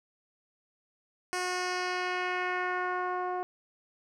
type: tone with low-pass filter sweep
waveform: 10% pulse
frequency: 362.9 Hz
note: F#4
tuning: 34 cents flat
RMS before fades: -32 dBFS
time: 1.33-3.43 s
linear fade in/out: 0 ms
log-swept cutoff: 8400 to 780 Hz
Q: 1.4
effects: none